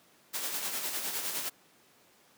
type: noise with tremolo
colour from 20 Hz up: white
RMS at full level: -33 dBFS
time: 0.33-1.5 s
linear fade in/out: 20 ms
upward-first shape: sine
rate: 9.8 Hz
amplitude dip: 45%
effects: pink hiss -62 dBFS RMS until 2.37 s + high-pass 200 Hz 12 dB/octave